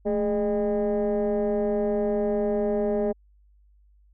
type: tone with frequency modulation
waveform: sine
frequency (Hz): 414.3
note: G#4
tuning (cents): -4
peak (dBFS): -20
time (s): 0.05-3.13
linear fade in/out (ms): 20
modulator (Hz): 196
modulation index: 1.2
effects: tanh soft clip ceiling -19 dBFS + added 50 Hz sine -55 dBFS peak until 4.13 s